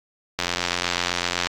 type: click train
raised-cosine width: 0.2 ms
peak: -5 dBFS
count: 96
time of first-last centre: 0.39-1.47 s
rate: 88 Hz
effects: AAC 48 kbps